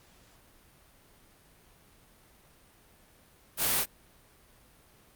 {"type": "noise", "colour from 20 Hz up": "white", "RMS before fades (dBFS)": -27, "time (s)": [3.57, 3.86], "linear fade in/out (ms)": 50, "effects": ["pink hiss -60 dBFS RMS until 5.15 s", "Opus 48 kbps"]}